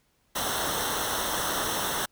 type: noise with comb filter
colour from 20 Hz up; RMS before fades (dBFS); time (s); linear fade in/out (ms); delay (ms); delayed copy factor
pink; -29; 0.35-2.06; 10; 0.42; -0.8
effects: pink hiss -69 dBFS RMS until 2.11 s